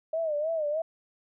sine tone with vibrato, 622.3 Hz, D#5, in tune, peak -26 dBFS, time 0.13-0.82 s, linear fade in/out 5 ms, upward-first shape sine, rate 3.2 Hz, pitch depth 110 cents each way, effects none

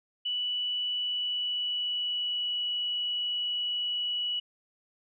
sine tone with pitch glide, 2960 to 2938 Hz, F#7 to F#7, 0 to -13 cents, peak -28 dBFS, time 0.25-4.4 s, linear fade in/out 10 ms, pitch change -13 cents, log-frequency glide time 0.94-2.65 s, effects none

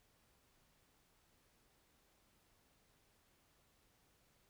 silence, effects pink hiss -74 dBFS RMS until 4.49 s

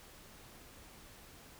silence, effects pink hiss -56 dBFS RMS until 1.59 s

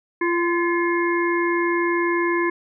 harmonic tone with a mistuned harmonic, 344 Hz, F4, 26 cents flat, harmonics 1 / 3 / 5 / 6, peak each -20 / -25 / -27 / -28 dBFS, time 0.21-2.5 s, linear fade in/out 5 ms, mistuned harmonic 6, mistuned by +65 cents, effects none

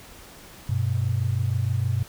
sine tone pair together, 97.09 / 123.47 Hz, G2 / B2, -16 / 0 cents, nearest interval major third, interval 416 cents, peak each -24 dBFS, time 0.69-2.03 s, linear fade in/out 5 ms, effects pink hiss -46 dBFS RMS until 2.08 s

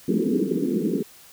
pink band-pass noise, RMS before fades -23 dBFS, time 0.08-1.03 s, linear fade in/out 5 ms, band 170 to 450 Hz, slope 96 dB/octave, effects white hiss -49 dBFS RMS until 1.32 s

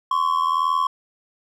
triangle ring-modulated tone, 1079 Hz, C#6, 47 cents flat, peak -13 dBFS, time 0.11-0.87 s, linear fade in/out 2 ms, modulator 40.8 Hz, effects none

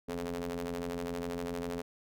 sawtooth ring-modulated tone, 87.31 Hz, F2, in tune, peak -28 dBFS, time 0.08-1.82 s, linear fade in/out 10 ms, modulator 343 Hz, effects none

